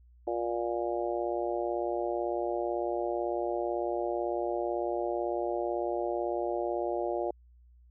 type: harmonic tone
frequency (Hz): 118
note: A#2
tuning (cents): +22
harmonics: 3 / 4 / 5 / 6 / 7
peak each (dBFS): -33 / -37 / -34 / -36 / -40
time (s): 0.27-7.31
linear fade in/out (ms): 5
effects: added 60 Hz sine -55 dBFS peak until 7.9 s